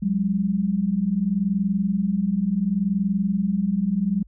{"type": "tone pair together", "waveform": "sine", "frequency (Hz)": [181.4, 202.1], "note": ["F#3", "G#3"], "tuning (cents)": [-34, -47], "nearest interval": "major second", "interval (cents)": 187, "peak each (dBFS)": [-24, -21], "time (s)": [0.02, 4.23], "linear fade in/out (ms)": 10, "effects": ["added 50 Hz sine -47 dBFS peak until 4.27 s"]}